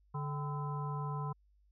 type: harmonic tone with a mistuned harmonic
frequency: 145.1 Hz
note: D3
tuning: 21 cents flat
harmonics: 1 / 3 / 5 / 7 / 9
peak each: -36 / -48 / -48 / -42 / -50 dBFS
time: 0.14-1.33 s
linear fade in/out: 10 ms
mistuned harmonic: 5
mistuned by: +120 cents
effects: added 50 Hz sine -65 dBFS peak until 1.71 s